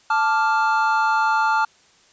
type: chord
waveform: triangle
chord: D minor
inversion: second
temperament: equal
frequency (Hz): 880 / 1174.7 / 1396.9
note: A5 / D6 / F6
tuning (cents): 0 / 0 / 0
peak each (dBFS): -17 / -23 / -19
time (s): 0.1-1.65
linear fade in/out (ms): 5
effects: white hiss -55 dBFS RMS until 2.12 s + resampled to 16000 Hz

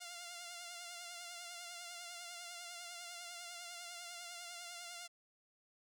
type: tone with vibrato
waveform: 5% pulse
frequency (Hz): 698.5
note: F5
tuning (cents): 0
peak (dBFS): -35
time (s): 0-5.08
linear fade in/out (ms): 20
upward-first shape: triangle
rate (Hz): 10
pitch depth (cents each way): 46
effects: none

